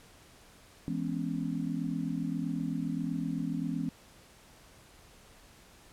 sine chord, C# minor seventh, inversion first, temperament just, 166.31 / 207.9 / 249.5 / 277.2 Hz, E3 / G#3 / B3 / C#4, +16 / +2 / +18 / 0 cents, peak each -35 / -38 / -36 / -36 dBFS, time 0.88-3.89 s, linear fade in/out 0 ms, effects pink hiss -57 dBFS RMS until 5.92 s + low-pass 12000 Hz 12 dB/octave

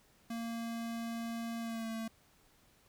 square tone with pitch glide, 230.6 to 225.1 Hz, A#3 to A3, -19 to +40 cents, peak -38 dBFS, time 0.3-2.08 s, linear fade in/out 5 ms, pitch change -41 cents, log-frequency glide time 1.6-1.87 s, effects pink hiss -67 dBFS RMS until 2.88 s

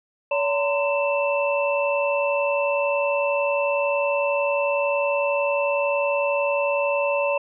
sine tone cluster, 569 / 916 / 1027 / 2659 Hz, C#5 / A#5 / C6 / E7, +45 / -31 / -33 / +14 cents, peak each -21 / -29 / -30 / -27 dBFS, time 0.31-7.38 s, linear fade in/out 5 ms, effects none

